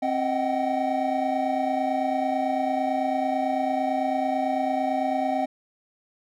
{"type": "tone cluster", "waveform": "triangle", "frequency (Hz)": [265.3, 624, 745, 774], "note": ["C4", "D#5", "F#5", "G5"], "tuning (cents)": [24, 5, 12, -22], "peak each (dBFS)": -26, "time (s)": [0.02, 5.46], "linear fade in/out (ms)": 10, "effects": ["tanh soft clip ceiling -10 dBFS"]}